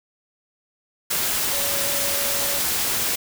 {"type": "tone in noise", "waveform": "sine", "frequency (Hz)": 565, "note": "C#5", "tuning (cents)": 33, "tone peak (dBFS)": -32, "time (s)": [1.52, 2.59], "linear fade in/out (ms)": 10, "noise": "white", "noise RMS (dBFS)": -23, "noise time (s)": [1.1, 3.16], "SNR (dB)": -12, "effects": []}